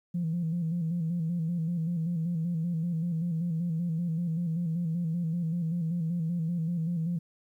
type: tone with vibrato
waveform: sine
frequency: 167.6 Hz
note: E3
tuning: 29 cents sharp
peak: -26 dBFS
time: 0.14-7.19 s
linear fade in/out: 10 ms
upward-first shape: square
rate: 5.2 Hz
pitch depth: 66 cents each way
effects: tanh soft clip ceiling -23 dBFS + 11-bit